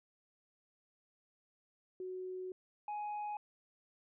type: tone pair in turn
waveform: sine / triangle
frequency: 370 / 835.4 Hz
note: F#4 / G#5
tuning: 0 / +10 cents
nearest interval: octave + major second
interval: 1410 cents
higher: second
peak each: -40 / -36 dBFS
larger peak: second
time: 2-2.52 / 2.88-3.37 s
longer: first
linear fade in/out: 2 ms
effects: resampled to 8000 Hz